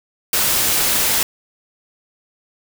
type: noise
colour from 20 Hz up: white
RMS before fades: -17 dBFS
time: 0.33-1.23 s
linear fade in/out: 2 ms
effects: none